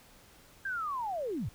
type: linear sweep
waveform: sine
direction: down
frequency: 1615 to 74.9 Hz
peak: -32 dBFS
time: 0.65-1.49 s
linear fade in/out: 5 ms
effects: pink hiss -58 dBFS RMS until 1.54 s